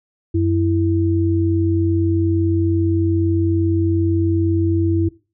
sine tone pair together, 92.9 / 330.5 Hz, F#2 / E4, +7 / +5 cents, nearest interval octave + minor seventh, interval 2198 cents, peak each -17 dBFS, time 0.34-5.09 s, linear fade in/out 10 ms, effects noise-tail reverb RT60 0.3 s tail -18 dB re dry

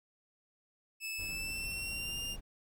sawtooth tone with pitch glide, 2615 to 2803 Hz, E7 to F7, -15 to +6 cents, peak -34 dBFS, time 1-2.37 s, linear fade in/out 50 ms, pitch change +121 cents, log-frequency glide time 1.27-2.17 s
brown noise, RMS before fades -46 dBFS, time 1.18-2.41 s, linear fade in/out 20 ms
effects none

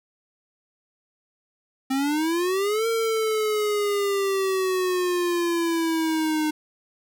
square exponential two-way sweep, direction up then down, 261.6 to 458.3 to 305.3 Hz, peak -22 dBFS, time 1.9-6.51 s, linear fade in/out 10 ms, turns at 2.87 s, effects none

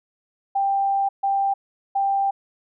sine tone bursts at uneven times, 789 Hz, G5, 11 cents sharp, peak -18 dBFS, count 3, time 0.55-1.09 / 1.23-1.54 / 1.95-2.31 s, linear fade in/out 10 ms, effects none

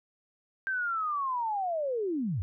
sine linear sweep, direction down, 1579 to 77.78 Hz, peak -28 dBFS, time 0.67-2.42 s, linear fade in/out 0 ms, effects none

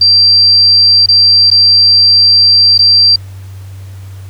sine tone with dropouts, 4709 Hz, D8, 4 cents sharp, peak -3 dBFS, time 0.01-3.16 s, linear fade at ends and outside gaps 5 ms, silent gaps 1.061-1.086 / 1.503-1.513 / 2.779-2.79 s, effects added 96 Hz sine -25 dBFS peak until 4.29 s + pink hiss -42 dBFS RMS until 4.29 s

